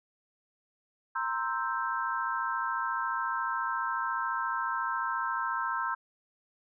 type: chord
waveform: sine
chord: C dominant seventh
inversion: third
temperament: equal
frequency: 932.3 / 1046.5 / 1318.5 / 1568 Hz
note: Bb5 / C6 / E6 / G6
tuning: 0 / 0 / 0 / 0 cents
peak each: -35 / -34 / -34 / -35 dBFS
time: 1.15-5.95 s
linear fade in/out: 10 ms
effects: none